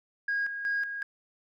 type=tone with tremolo; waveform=sine; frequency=1636 Hz; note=G#6; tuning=26 cents flat; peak=-25 dBFS; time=0.28-1.03 s; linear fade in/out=5 ms; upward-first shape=square; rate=2.7 Hz; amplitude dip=60%; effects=tanh soft clip ceiling -23 dBFS